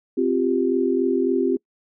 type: chord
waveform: sine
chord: C suspended fourth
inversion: none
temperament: just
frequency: 261.6 / 348.8 / 392.4 Hz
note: C4 / F4 / G4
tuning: 0 / -2 / +2 cents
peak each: -22 dBFS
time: 0.17-1.57 s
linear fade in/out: 10 ms
effects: noise-tail reverb RT60 0.1 s tail -26 dB re dry